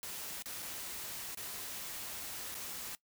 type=noise with dropouts; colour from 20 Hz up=white; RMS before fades=-43 dBFS; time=0.03-2.95 s; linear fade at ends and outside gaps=0 ms; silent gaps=0.423-0.458 / 0.623-0.626 / 1.347-1.373 / 2.544-2.551 s; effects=noise-tail reverb RT60 0.1 s tail -19 dB re dry